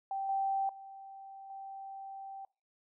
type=tone with level steps; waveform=sine; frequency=780 Hz; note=G5; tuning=9 cents flat; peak=-33 / -29 / -46 / -42 dBFS; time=0.11-2.45 s; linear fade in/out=2 ms; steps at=0.29 / 0.69 / 1.5 s; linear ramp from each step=2 ms; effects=noise-tail reverb RT60 0.3 s tail -23 dB re dry